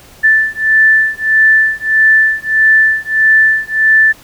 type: beating tone pair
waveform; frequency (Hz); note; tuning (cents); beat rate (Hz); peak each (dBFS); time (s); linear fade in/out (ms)
sine; 1760 / 1761.6; A6 / A6; 0 / +2; 1.6; -10; 0.23-4.13; 20
effects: pink hiss -40 dBFS RMS until 4.23 s